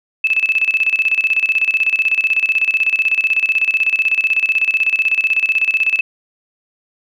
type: tone with tremolo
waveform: sine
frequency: 2616 Hz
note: E7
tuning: 14 cents flat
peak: -10 dBFS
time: 0.24-6.01 s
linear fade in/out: 5 ms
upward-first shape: square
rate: 16 Hz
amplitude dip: 75%
effects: none